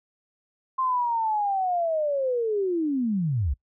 sine linear sweep, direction down, 1057 to 58.2 Hz, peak -22 dBFS, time 0.78-3.54 s, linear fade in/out 10 ms, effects noise-tail reverb RT60 0.1 s tail -23 dB re dry

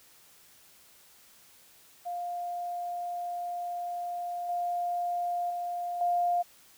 sine tone with level steps, 703 Hz, F5, 11 cents sharp, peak -32 / -28 / -31 / -24 dBFS, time 2.05-6.43 s, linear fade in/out 20 ms, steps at 4.49 / 5.5 / 6.01 s, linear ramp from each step 2 ms, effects white hiss -58 dBFS RMS until 6.77 s

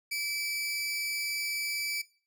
sawtooth tone pair together, 2312 / 4949 Hz, D7 / D#8, -28 / -10 cents, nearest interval octave + minor second, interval 1318 cents, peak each -28 / -37 dBFS, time 0.11-2.02 s, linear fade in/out 10 ms, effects noise-tail reverb RT60 0.4 s tail -19 dB re dry

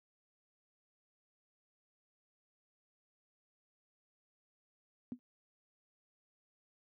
sine tone with exponential decay, 246.9 Hz, B3, in tune, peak -34 dBFS, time 5.12-5.19 s, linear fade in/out 0 ms, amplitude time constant 15 ms, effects high-pass 100 Hz 12 dB/octave

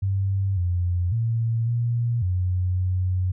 sine tone with pitch steps, 97.3 / 88.6 / 114.5 / 118.3 / 91.1 / 91.9 Hz, G2 / F2 / A#2 / A#2 / F#2 / F#2, -12 / +25 / -31 / +26 / -26 / -11 cents, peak -20 dBFS, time 0.02-3.32 s, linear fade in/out 10 ms, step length 550 ms, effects none

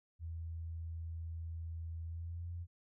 sine tone with pitch glide, 82.4 to 86.25 Hz, E2 to F2, 0 to -21 cents, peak -40 dBFS, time 0.19-2.67 s, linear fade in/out 50 ms, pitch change +79 cents, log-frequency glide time 2.05-2.5 s, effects none

